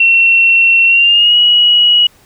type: tone with pitch glide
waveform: sine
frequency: 2717 to 2912 Hz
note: F7 to F#7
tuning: -48 to -28 cents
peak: -5 dBFS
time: 0-2.07 s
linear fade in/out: 5 ms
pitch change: +120 cents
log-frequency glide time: 0.87-1.37 s
effects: pink hiss -47 dBFS RMS until 2.25 s